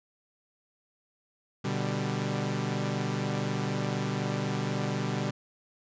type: chord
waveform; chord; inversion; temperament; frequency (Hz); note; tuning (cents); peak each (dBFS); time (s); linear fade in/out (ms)
sawtooth; G major; first; equal with one note detuned; 123.47 / 147.51 / 196; B2 / D3 / G3; 0 / +8 / 0; -29; 1.64-5.31; 10
effects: resampled to 16000 Hz